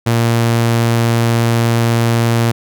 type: tone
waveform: sawtooth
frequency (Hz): 116.4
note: A#2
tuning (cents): -2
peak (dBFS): -7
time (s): 0.06-2.52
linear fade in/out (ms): 10
effects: none